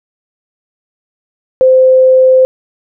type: tone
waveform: sine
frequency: 518 Hz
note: C5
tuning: 17 cents flat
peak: -3 dBFS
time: 1.61-2.45 s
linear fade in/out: 0 ms
effects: none